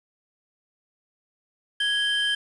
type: tone pair together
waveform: triangle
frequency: 1661.2 / 3128 Hz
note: G#6 / G7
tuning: 0 / -4 cents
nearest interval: major seventh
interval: 1096 cents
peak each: -24 / -22 dBFS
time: 1.8-2.35 s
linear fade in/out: 5 ms
effects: resampled to 24000 Hz + 8-bit